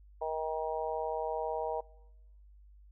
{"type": "harmonic tone", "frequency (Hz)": 158.1, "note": "D#3", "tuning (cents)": 28, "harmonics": [3, 4, 5, 6], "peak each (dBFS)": [-37, -37, -38, -39], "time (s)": [0.21, 1.81], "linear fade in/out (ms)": 10, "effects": ["noise-tail reverb RT60 1.0 s tail -25 dB re dry", "added 50 Hz sine -54 dBFS peak until 2.91 s"]}